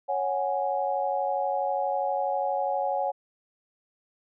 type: chord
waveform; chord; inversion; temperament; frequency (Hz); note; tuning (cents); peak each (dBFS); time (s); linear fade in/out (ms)
sine; C# suspended fourth; none; just; 554.4 / 739.2 / 831.5; C#5 / F#5 / G#5; 0 / -2 / +2; -29; 0.08-3.12; 20
effects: none